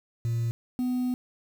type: tone pair in turn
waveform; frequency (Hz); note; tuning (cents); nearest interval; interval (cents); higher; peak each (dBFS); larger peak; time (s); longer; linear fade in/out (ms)
sine; 116.54 / 250; A#2 / B3; 0 / +21; octave + minor second; 1321; second; -22; neither; 0.25-0.51 / 0.79-1.14; second; 0
effects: tanh soft clip ceiling -24 dBFS + 8-bit